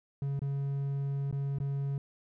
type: tone with dropouts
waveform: triangle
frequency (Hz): 139.2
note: C#3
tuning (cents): +8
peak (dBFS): -28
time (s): 0.22-1.98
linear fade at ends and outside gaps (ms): 2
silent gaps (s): 0.393-0.418 / 1.312-1.326 / 1.586-1.601
effects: none